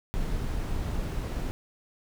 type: noise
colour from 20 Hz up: brown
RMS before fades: -30 dBFS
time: 0.14-1.51 s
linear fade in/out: 0 ms
effects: none